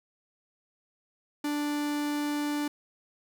45% pulse tone, 293.7 Hz, D4, in tune, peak -28 dBFS, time 1.44-2.68 s, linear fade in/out 5 ms, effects none

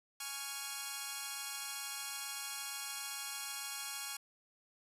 5% pulse chord, Db major, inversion second, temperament equal with one note detuned, 830.6 / 1111.9 / 1396.9 Hz, Ab5 / Db6 / F6, 0 / +5 / 0 cents, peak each -33 dBFS, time 0.2-4.17 s, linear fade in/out 5 ms, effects resampled to 32000 Hz

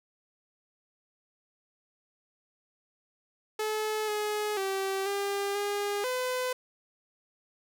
sawtooth tone with pitch steps, 430.7 / 421.3 / 387 / 400.3 / 407.6 / 506 Hz, A4 / G#4 / G4 / G4 / G#4 / B4, -37 / +25 / -22 / +36 / -32 / +42 cents, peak -25 dBFS, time 3.59-6.53 s, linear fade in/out 5 ms, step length 490 ms, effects none

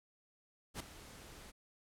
pink noise with ADSR envelope, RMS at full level -40 dBFS, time 0.74-1.52 s, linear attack 61 ms, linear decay 4 ms, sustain -14 dB, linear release 24 ms, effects low-pass 12000 Hz 12 dB/octave

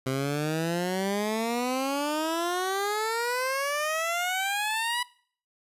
15% pulse exponential sweep, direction up, 130 to 987.8 Hz, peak -20 dBFS, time 0.06-5.03 s, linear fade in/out 5 ms, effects noise-tail reverb RT60 0.5 s tail -21 dB re dry + resampled to 32000 Hz

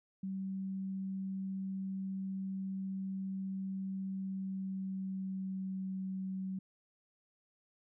sine tone with pitch glide, 191.8 to 189.6 Hz, G3 to F#3, -37 to +43 cents, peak -36 dBFS, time 0.23-6.59 s, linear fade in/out 5 ms, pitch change -20 cents, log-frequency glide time 4.11-5.93 s, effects none

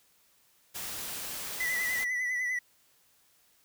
white noise, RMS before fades -38 dBFS, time 0.74-2.05 s, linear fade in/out 20 ms
triangle tone with vibrato, 1985 Hz, B6, 8 cents sharp, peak -27 dBFS, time 1.6-2.59 s, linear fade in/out 5 ms, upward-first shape sine, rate 10 Hz, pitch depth 43 cents each way
effects white hiss -66 dBFS RMS until 3.64 s

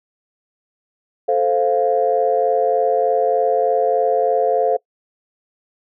sine chord, F major, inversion first, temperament equal, 440 / 523.3 / 698.5 Hz, A4 / C5 / F5, 0 / 0 / 0 cents, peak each -18 dBFS, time 1.28-4.77 s, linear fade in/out 10 ms, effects noise-tail reverb RT60 0.1 s tail -23 dB re dry + tanh soft clip ceiling -4 dBFS

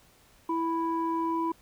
sine tone pair together, 329.9 / 988.6 Hz, E4 / B5, +1 / +1 cents, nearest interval octave + perfect fifth, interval 1900 cents, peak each -28 dBFS, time 0.49-1.52 s, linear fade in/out 5 ms, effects tanh soft clip ceiling -20 dBFS + pink hiss -60 dBFS RMS until 1.61 s

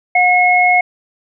sine tone pair together, 722 / 2172 Hz, F#5 / C#7, -43 / -36 cents, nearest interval octave + perfect fifth, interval 1907 cents, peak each -11 dBFS, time 0.15-0.81 s, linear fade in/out 5 ms, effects none

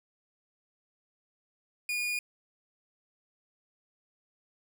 40% pulse tone, 2442 Hz, D#7, 33 cents flat, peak -29 dBFS, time 1.89-2.19 s, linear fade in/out 2 ms, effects none

